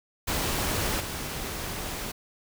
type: noise with level steps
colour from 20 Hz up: pink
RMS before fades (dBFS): -28 / -34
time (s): 0.27-2.12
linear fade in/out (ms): 10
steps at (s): 0.99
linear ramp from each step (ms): 20
effects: none